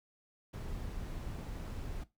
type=noise; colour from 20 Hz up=brown; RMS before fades=-41 dBFS; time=0.53-2.04 s; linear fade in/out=10 ms; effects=noise-tail reverb RT60 0.2 s tail -17 dB re dry